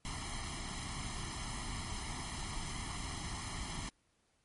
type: noise with comb filter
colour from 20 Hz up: pink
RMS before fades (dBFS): -41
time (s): 0.05-3.89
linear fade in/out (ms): 0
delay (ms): 0.97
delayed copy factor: +0.85
effects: pink hiss -75 dBFS RMS until 4.44 s + MP3 48 kbps